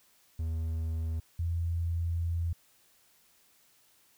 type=tone pair in turn; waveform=triangle / sine; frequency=80.8 / 84.49 Hz; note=E2 / E2; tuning=-34 / +43 cents; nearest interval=minor second; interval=77 cents; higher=second; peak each=-28 dBFS; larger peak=neither; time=0.39-1.2 / 1.39-2.53 s; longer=second; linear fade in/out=5 ms; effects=white hiss -65 dBFS RMS until 4.17 s